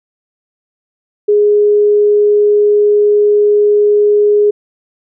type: tone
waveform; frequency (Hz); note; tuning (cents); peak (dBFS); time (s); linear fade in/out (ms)
sine; 415.3; G#4; 0; -6; 1.28-4.51; 10
effects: none